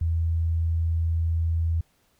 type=tone; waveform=sine; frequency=82.41 Hz; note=E2; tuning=in tune; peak=-21 dBFS; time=0.01-1.81 s; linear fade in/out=5 ms; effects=pink hiss -66 dBFS RMS until 2.19 s